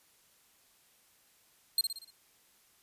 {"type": "tone with echo", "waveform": "sawtooth", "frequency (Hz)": 4200, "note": "C8", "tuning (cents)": 6, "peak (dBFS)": -21, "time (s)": [1.78, 1.81], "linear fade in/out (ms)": 2, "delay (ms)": 59, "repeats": 5, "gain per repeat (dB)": -6, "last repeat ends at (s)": 2.105, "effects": ["white hiss -66 dBFS RMS until 2.82 s", "resampled to 32000 Hz"]}